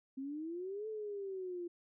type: exponential two-way sweep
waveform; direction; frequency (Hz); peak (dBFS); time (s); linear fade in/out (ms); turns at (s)
sine; up then down; 261.7 to 440 to 343.4; -39; 0.17-1.68; 10; 0.88
effects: none